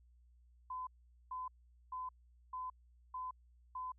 sine tone bursts, 1016 Hz, B5, 49 cents sharp, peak -40 dBFS, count 6, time 0.7-3.92 s, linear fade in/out 5 ms, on 170 ms, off 440 ms, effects added 60 Hz sine -63 dBFS peak until 3.98 s

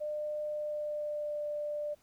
sine tone with pitch glide, 601 to 593.1 Hz, D5 to D5, +40 to +17 cents, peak -33 dBFS, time 0-1.95 s, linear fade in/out 20 ms, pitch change -23 cents, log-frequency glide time 0.43-1.43 s, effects pink hiss -68 dBFS RMS until 2.02 s

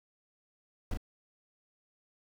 brown noise with echo, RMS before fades -32 dBFS, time 0.91-0.94 s, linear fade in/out 2 ms, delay 33 ms, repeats 1, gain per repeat -3 dB, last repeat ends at 0.973 s, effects none

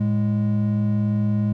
triangle tone pair together, 110 / 207.3 Hz, A2 / G#3, 0 / -3 cents, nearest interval major seventh, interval 1097 cents, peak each -19 / -19 dBFS, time 0-1.53 s, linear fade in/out 10 ms, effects none

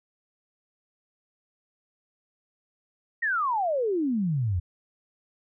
sine exponential sweep, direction down, 1912 to 82.41 Hz, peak -23 dBFS, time 3.22-4.6 s, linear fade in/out 10 ms, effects none

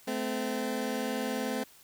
20% pulse tone pair together, 217.8 / 257.3 Hz, A3 / C4, -17 / -29 cents, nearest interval minor third, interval 288 cents, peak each -29 / -28 dBFS, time 0.07-1.64 s, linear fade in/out 10 ms, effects white hiss -57 dBFS RMS until 1.83 s

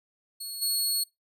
20% pulse tone with level steps, 4348 Hz, C#8, 34 cents flat, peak -29 / -19 dBFS, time 0.4-1.04 s, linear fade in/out 10 ms, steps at 0.61 s, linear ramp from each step 20 ms, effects noise-tail reverb RT60 0.2 s tail -25 dB re dry

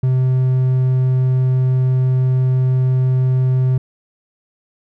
triangle tone, 129 Hz, C3, 24 cents flat, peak -10 dBFS, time 0.03-3.78 s, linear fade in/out 5 ms, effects none

